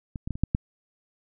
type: clicks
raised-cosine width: 5 ms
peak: -21 / -19 / -16 / -23 / -9 / -10 dBFS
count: 6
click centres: 0.158 / 0.275 / 0.307 / 0.355 / 0.436 / 0.549 s
effects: none